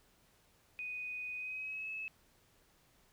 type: tone with pitch glide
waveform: sine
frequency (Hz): 2489 to 2592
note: D#7 to E7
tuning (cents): 0 to -30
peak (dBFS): -39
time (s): 0.79-2.08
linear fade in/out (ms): 0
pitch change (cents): +70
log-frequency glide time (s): 1.36-1.9
effects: pink hiss -69 dBFS RMS until 3.12 s